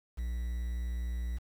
triangle tone with quantisation, 59.6 Hz, A#1, 39 cents sharp, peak -30 dBFS, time 0.17-1.39 s, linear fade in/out 20 ms, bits 9, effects none

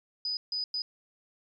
sine tone bursts at uneven times, 4978 Hz, D#8, in tune, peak -29 dBFS, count 3, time 0.25-0.37 / 0.52-0.64 / 0.74-0.82 s, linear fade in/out 2 ms, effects MP3 96 kbps

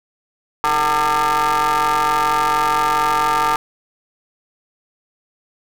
35% pulse ring-modulated tone, 146.83 Hz, D3, in tune, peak -10 dBFS, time 0.64-3.56 s, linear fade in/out 0 ms, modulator 1050 Hz, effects none

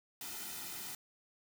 white noise with comb filter, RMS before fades -44 dBFS, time 0.21-0.95 s, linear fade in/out 2 ms, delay 1.8 ms, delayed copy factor -0.7, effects none

